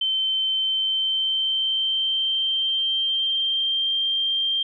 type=tone with pitch glide; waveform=sine; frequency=3093 to 3174 Hz; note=G7 to G7; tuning=-24 to +21 cents; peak=-20 dBFS; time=0.01-4.63 s; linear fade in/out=5 ms; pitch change=+45 cents; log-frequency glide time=0.55-3.94 s; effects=none